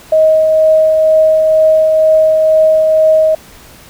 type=tone with tremolo; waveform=sine; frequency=630 Hz; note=D#5; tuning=21 cents sharp; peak=-4 dBFS; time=0.12-3.35 s; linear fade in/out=5 ms; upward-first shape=triangle; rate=2.1 Hz; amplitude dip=30%; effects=pink hiss -38 dBFS RMS until 3.89 s